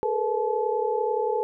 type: tone cluster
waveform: sine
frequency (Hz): 420.9 / 452.4 / 490.1 / 864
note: G#4 / A4 / B4 / A5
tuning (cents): +23 / +48 / -13 / -32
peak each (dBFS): -28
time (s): 0.03-1.43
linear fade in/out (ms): 0
effects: none